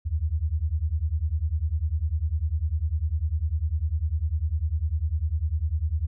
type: beating tone pair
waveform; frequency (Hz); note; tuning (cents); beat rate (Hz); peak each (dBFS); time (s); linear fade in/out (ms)
sine; 73.2 / 83.2; D2 / E2; -5 / +17; 10; -26; 0.05-6.07; 20
effects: none